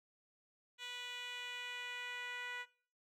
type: tone with band-pass filter sweep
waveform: 10% pulse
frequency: 490.7 Hz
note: B4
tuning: 11 cents flat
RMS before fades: -45 dBFS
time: 0.78-2.66 s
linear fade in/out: 50 ms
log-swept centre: 3400 to 1900 Hz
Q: 1.7
effects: noise-tail reverb RT60 0.4 s tail -17 dB re dry